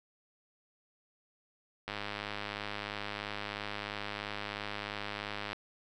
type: click train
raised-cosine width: 0.3 ms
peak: -21 dBFS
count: 377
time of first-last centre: 1.88-5.53 s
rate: 103 Hz
effects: none